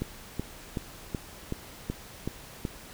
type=click train; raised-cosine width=3 ms; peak=-17 dBFS; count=8; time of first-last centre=0.02-2.652 s; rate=2.66 Hz; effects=pink hiss -47 dBFS RMS until 2.93 s